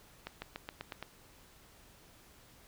accelerating click train, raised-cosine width 0.3 ms, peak -24 dBFS, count 7, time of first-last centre 0.27-1.026 s, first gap 150 ms, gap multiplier 0.93, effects pink hiss -60 dBFS RMS until 2.67 s

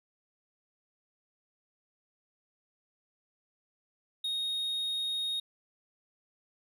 triangle tone, 3729 Hz, A#7, in tune, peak -29 dBFS, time 4.24-5.4 s, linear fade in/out 5 ms, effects none

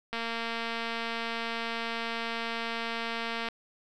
click train, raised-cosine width 0.3 ms, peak -18 dBFS, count 773, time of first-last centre 0.13-3.487 s, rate 230 Hz, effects none

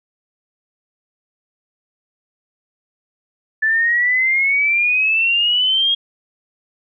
sine exponential sweep, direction up, 1743 to 3277 Hz, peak -13 dBFS, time 3.62-5.95 s, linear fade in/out 10 ms, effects none

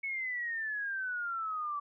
sine exponential sweep, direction down, 2217 to 1148 Hz, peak -33 dBFS, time 0.03-1.8 s, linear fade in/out 10 ms, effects none

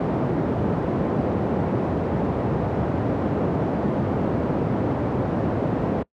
pink band-pass noise, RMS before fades -23 dBFS, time 0-6.03 s, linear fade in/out 5 ms, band 110 to 620 Hz, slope 12 dB/octave, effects noise-tail reverb RT60 0.1 s tail -23 dB re dry + high-pass 60 Hz 12 dB/octave

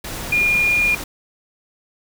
sine tone in noise, 2423 Hz, D#7, 47 cents flat, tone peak -14 dBFS, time 0.32-0.95 s, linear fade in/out 5 ms, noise pink, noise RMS -29 dBFS, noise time 0.04-1.04 s, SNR +12 dB, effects none

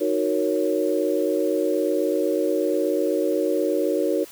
sine chord, D# minor seventh, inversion none, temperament equal, 311.1 / 370 / 466.2 / 554.4 Hz, D#4 / F#4 / A#4 / C#5, 0 / 0 / 0 / 0 cents, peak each -25 dBFS, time 0-4.25 s, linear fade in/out 20 ms, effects white hiss -45 dBFS RMS until 4.31 s

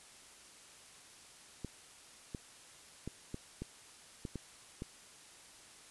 clicks, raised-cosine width 3 ms, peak -27 dBFS, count 8, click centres 1.647 / 2.348 / 3.076 / 3.344 / 3.62 / 4.252 / 4.357 / 4.821 s, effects white hiss -57 dBFS RMS until 5.9 s + resampled to 24000 Hz

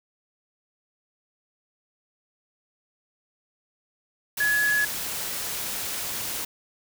sine tone in noise, 1691 Hz, G#6, 31 cents sharp, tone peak -20 dBFS, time 4.4-4.85 s, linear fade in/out 5 ms, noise white, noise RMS -31 dBFS, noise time 4.37-6.45 s, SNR +8 dB, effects none

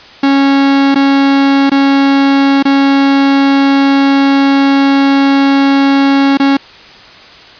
45% pulse tone with dropouts, 275.7 Hz, C#4, 9 cents flat, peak -6 dBFS, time 0.23-6.57 s, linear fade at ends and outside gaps 5 ms, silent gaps 0.946-0.956 / 1.697-1.716 / 2.627-2.652 / 6.373-6.398 s, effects white hiss -35 dBFS RMS until 7.59 s + resampled to 11025 Hz

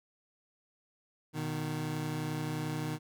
25% pulse tone pair together, 122.97 / 154.4 Hz, B2 / D#3, -7 / -13 cents, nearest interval major third, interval 394 cents, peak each -35 / -31 dBFS, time 1.33-2.99 s, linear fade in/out 50 ms, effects none

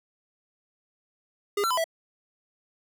square tone with pitch steps, 407.1 / 1352 / 1006 / 656 Hz, G#4 / E6 / B5 / E5, -35 / +43 / +32 / -9 cents, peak -24 dBFS, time 1.57-1.842 s, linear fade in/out 5 ms, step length 68 ms, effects none

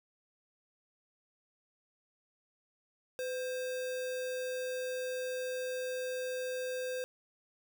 sine tone with sample-and-hold, 507 Hz, B4, 45 cents sharp, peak -34 dBFS, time 3.19-7.04 s, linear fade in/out 0 ms, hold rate 2100 Hz, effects none

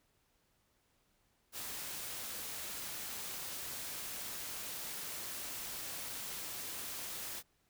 white noise, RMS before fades -43 dBFS, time 1.52-7.43 s, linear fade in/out 50 ms, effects pink hiss -75 dBFS RMS until 7.69 s

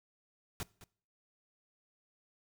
pink noise with echo, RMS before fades -39 dBFS, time 0.6-0.63 s, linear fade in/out 0 ms, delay 210 ms, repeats 1, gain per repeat -15 dB, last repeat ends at 0.84 s, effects noise-tail reverb RT60 0.5 s tail -22 dB re dry

